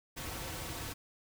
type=noise with comb filter; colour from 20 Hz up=pink; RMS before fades=-41 dBFS; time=0.16-0.94 s; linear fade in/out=20 ms; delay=4.9 ms; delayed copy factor=-0.55; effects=none